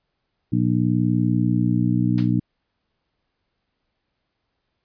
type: harmonic tone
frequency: 60.4 Hz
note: B1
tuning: 38 cents flat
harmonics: 2 / 3 / 4 / 5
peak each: -21 / -22 / -23 / -24 dBFS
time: 0.52-2.4 s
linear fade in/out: 10 ms
type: noise with exponential decay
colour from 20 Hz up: white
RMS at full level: -30 dBFS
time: 2.18-2.34 s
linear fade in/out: 1 ms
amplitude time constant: 33 ms
effects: pink hiss -75 dBFS RMS until 4.84 s + resampled to 11025 Hz